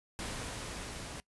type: noise with level ramp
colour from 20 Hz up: pink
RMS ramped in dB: -39 to -44 dBFS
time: 0.19-1.2 s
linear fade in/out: 0 ms
effects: noise-tail reverb RT60 0.1 s tail -22 dB re dry + resampled to 24000 Hz